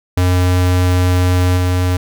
square tone with level steps, 90.4 Hz, F#2, 40 cents flat, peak -11 / -13 dBFS, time 0.17-1.97 s, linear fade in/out 5 ms, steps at 1.56 s, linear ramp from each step 20 ms, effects none

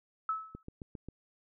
sine tone with exponential decay, 1300 Hz, E6, 24 cents flat, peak -27 dBFS, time 0.29-0.63 s, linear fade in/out 2 ms, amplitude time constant 72 ms
click train, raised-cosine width 3 ms, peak -30 dBFS, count 5, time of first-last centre 0.55-1.086 s, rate 7.46 Hz
effects none

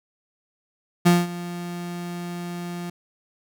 35% pulse tone with ADSR envelope, 174.61 Hz, F3, in tune, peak -10 dBFS, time 1.05-2.9 s, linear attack 17 ms, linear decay 200 ms, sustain -18 dB, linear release 5 ms, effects none

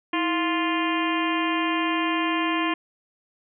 harmonic tone with a mistuned harmonic, 349.2 Hz, F4, in tune, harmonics 1 / 2 / 3 / 4 / 5 / 6 / 7 / 8 / 9, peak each -25 / -33 / -27 / -40 / -32 / -34 / -33 / -34 / -37 dBFS, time 0.13-2.74 s, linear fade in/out 5 ms, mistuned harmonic 1, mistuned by -130 cents, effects none

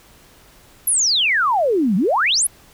sine exponential two-way sweep, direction down then up, 11710 to 174.61 to 11710 Hz, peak -14 dBFS, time 0.87-2.47 s, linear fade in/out 5 ms, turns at 1.96 s, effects pink hiss -49 dBFS RMS until 2.73 s

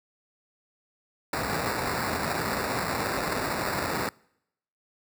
white noise with sample-and-hold, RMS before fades -29 dBFS, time 1.33-4.09 s, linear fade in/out 2 ms, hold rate 3150 Hz, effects noise-tail reverb RT60 0.8 s tail -26 dB re dry + high-pass 60 Hz 12 dB/octave

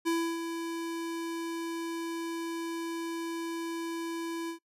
square tone with ADSR envelope, 333.1 Hz, E4, 18 cents sharp, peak -26 dBFS, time 0.05-4.59 s, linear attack 25 ms, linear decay 300 ms, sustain -8 dB, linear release 100 ms, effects noise-tail reverb RT60 0.1 s tail -22 dB re dry + resampled to 32000 Hz

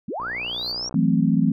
sine linear sweep, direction up, 150 to 5730 Hz, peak -26 dBFS, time 0.08-0.89 s, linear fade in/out 5 ms
click train, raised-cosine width 1 ms, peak -24 dBFS, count 46, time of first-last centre 0.2-0.944 s, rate 60.5 Hz
triangle tone with exponential growth, 4699 Hz, D8, in tune, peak -27 dBFS, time 0.21-0.72 s, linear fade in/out 5 ms, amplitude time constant 110 ms
sine chord, F# half-diminished seventh, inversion third, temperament equal, 164.81 / 185 / 220 / 261.6 Hz, E3 / F#3 / A3 / C4, 0 / 0 / 0 / 0 cents, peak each -21 / -22 / -21 / -22 dBFS, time 0.94-1.52 s, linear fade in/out 5 ms
effects none

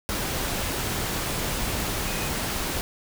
sine tone in noise, 2500 Hz, D#7, 8 cents sharp, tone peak -38 dBFS, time 2.07-2.29 s, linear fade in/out 0 ms, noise pink, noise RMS -28 dBFS, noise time 0.09-2.81 s, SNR -13 dB, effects none

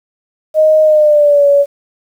sine tone with pitch glide, 622.3 to 567.4 Hz, D#5 to C#5, 0 to +40 cents, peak -5 dBFS, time 0.54-1.66 s, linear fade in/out 50 ms, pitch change -160 cents, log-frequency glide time 0.83-1.47 s, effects 7-bit

